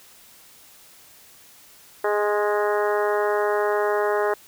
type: harmonic tone with a mistuned harmonic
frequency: 207.6 Hz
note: G#3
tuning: in tune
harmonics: 2 / 3 / 4 / 5 / 6 / 7 / 8 / 9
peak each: -22 / -26 / -28 / -30 / -32 / -33 / -34 / -35 dBFS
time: 2.04-4.34 s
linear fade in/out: 5 ms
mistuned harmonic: 5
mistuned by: +16 cents
effects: white hiss -50 dBFS RMS until 4.47 s